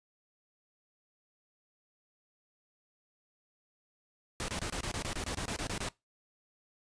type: noise bursts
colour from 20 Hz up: pink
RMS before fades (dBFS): -36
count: 14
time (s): 4.4-5.887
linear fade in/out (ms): 0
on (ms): 83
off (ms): 25
effects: noise-tail reverb RT60 0.2 s tail -21 dB re dry + resampled to 22050 Hz